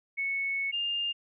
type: tone pair in turn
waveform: sine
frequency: 2208 / 2810 Hz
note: C#7 / F7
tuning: -7 / +10 cents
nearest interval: major third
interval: 417 cents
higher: second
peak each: -28 / -28 dBFS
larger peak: neither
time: 0.17-0.72 / 0.72-1.13 s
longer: first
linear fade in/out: 20 ms
effects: none